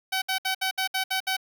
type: tone bursts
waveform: 10% pulse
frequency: 760 Hz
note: F#5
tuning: 46 cents sharp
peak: -16 dBFS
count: 8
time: 0.12-1.368 s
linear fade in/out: 10 ms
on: 100 ms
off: 64 ms
effects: none